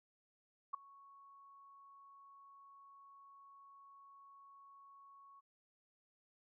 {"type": "tone with ADSR envelope", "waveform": "sine", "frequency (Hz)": 1108.7, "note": "C#6", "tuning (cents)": 0, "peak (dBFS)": -34, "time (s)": [0.73, 5.41], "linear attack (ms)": 13, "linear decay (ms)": 6, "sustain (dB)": -24, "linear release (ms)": 21, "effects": []}